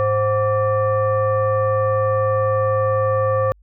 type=tone with frequency modulation; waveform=sine; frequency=526 Hz; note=C5; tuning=9 cents sharp; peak=-15 dBFS; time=0-3.52 s; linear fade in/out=0 ms; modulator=632 Hz; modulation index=0.94; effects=added 50 Hz sine -49 dBFS peak until 3.62 s